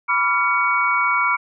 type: tone cluster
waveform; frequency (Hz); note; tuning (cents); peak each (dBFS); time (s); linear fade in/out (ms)
sine; 983 / 1159 / 1380 / 2250; B5 / D6 / F6 / C#7; -8 / -23 / -21 / +25; -22 / -23 / -21 / -20; 0.08-1.37; 20
effects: none